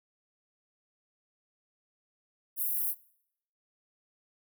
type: high-pass noise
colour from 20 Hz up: pink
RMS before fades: -31 dBFS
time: 2.56-2.95 s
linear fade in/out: 50 ms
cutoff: 11000 Hz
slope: 48 dB/octave
effects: noise-tail reverb RT60 0.7 s tail -22 dB re dry